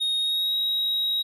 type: tone with pitch glide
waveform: triangle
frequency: 3729 to 3812 Hz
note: A#7 to A#7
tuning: 0 to +38 cents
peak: -21 dBFS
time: 0-1.23 s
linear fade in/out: 20 ms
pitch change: +38 cents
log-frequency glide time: 0.19-0.55 s
effects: none